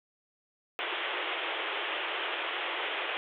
white band-pass noise, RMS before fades -34 dBFS, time 0.79-3.17 s, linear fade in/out 0 ms, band 320 to 3400 Hz, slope 96 dB/octave, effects none

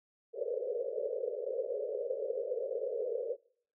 white band-pass noise, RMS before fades -36 dBFS, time 0.33-3.37 s, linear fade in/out 50 ms, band 420 to 570 Hz, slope 96 dB/octave, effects noise-tail reverb RT60 0.6 s tail -24 dB re dry

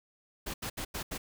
pink noise bursts at uneven times, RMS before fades -37 dBFS, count 5, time 0.46-0.54 / 0.62-0.7 / 0.77-0.85 / 0.94-1.03 / 1.11-1.18 s, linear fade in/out 10 ms, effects none

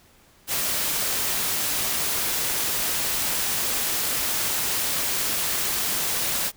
white noise, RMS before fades -25 dBFS, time 0.47-6.52 s, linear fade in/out 50 ms, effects pink hiss -56 dBFS RMS until 6.56 s

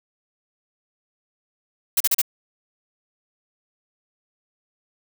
blue noise bursts, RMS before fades -18 dBFS, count 4, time 1.97-2.217 s, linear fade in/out 5 ms, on 34 ms, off 37 ms, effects none

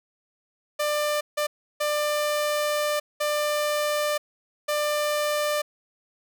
sawtooth tone bursts at uneven times, 595 Hz, D5, 22 cents sharp, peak -19 dBFS, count 5, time 0.79-1.21 / 1.37-1.47 / 1.8-3 / 3.2-4.18 / 4.68-5.62 s, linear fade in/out 10 ms, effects none

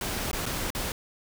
pink noise with dropouts, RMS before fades -31 dBFS, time 0.01-0.92 s, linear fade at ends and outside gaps 2 ms, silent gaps 0.314-0.33 / 0.457-0.462 / 0.704-0.749 s, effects none

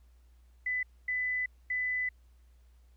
sine tone bursts at uneven times, 2000 Hz, B6, 21 cents sharp, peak -29 dBFS, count 3, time 0.66-0.83 / 1.08-1.46 / 1.7-2.09 s, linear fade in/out 5 ms, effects added 60 Hz sine -57 dBFS peak until 2.96 s + pink hiss -74 dBFS RMS until 2.96 s

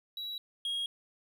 triangle tone pair in turn, 3896 / 3276 Hz, B7 / G#7, -24 / -24 cents, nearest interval minor third, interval 300 cents, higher first, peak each -35 / -30 dBFS, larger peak second, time 0.17-0.38 / 0.65-0.86 s, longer neither, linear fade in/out 2 ms, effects none

